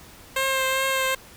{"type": "tone with vibrato", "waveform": "10% pulse", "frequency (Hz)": 530, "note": "C5", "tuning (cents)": 22, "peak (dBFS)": -13, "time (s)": [0.36, 1.15], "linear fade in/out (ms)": 5, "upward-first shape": "triangle", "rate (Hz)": 2.5, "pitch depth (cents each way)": 20, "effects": ["pink hiss -47 dBFS RMS until 1.36 s"]}